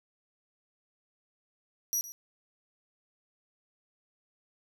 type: tone with echo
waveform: sawtooth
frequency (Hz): 5800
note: F#8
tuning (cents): -35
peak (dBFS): -25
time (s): 1.93-2.01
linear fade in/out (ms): 0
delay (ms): 110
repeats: 1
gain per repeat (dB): -15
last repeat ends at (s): 2.12
effects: none